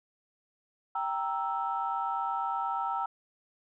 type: chord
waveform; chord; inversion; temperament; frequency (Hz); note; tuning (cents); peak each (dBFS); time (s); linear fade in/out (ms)
sine; E diminished; first; equal; 784 / 932.3 / 1318.5; G5 / Bb5 / E6; 0 / 0 / 0; -33; 0.95-3.06; 5
effects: tanh soft clip ceiling -19 dBFS